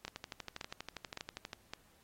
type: two click trains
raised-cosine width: 0.2 ms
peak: -23 / -24 dBFS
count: 4 / 19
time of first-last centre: 0.05-1.735 / 0.08-1.532 s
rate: 1.78 / 12.4 Hz
effects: pink hiss -68 dBFS RMS until 2.03 s + AAC 48 kbps